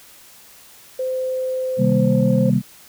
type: tone with pitch glide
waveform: sine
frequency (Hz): 516 to 523.8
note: C5 to C5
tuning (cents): -24 to +2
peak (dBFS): -20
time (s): 0.99-2.5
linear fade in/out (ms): 5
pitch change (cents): +26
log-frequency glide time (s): 1.88-2.21
type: chord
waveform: sine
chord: C minor seventh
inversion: none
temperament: just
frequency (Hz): 130.81 / 156.98 / 196.22 / 235.5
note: C3 / Eb3 / G3 / Bb3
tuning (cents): 0 / +16 / +2 / +18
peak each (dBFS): -19 / -22 / -17 / -20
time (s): 1.77-2.62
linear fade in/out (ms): 50
effects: tanh soft clip ceiling -3 dBFS + white hiss -46 dBFS RMS until 2.88 s